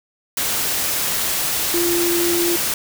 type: tone in noise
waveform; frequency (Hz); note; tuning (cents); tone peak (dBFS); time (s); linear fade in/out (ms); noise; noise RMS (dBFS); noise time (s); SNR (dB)
sine; 344.7; F4; -23; -18; 1.74-2.56; 2; white; -21; 0.37-2.74; 0
effects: none